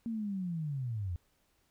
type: linear sweep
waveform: sine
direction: down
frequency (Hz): 234 to 82.41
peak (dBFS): -33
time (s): 0.06-1.16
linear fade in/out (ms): 0
effects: pink hiss -73 dBFS RMS until 1.7 s